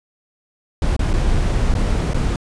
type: noise with dropouts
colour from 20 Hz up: brown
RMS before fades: -17 dBFS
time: 0.82-2.36 s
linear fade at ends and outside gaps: 2 ms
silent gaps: 0.965-0.992 / 1.132-1.137 / 1.741-1.751 / 2.135-2.143 s
effects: resampled to 22050 Hz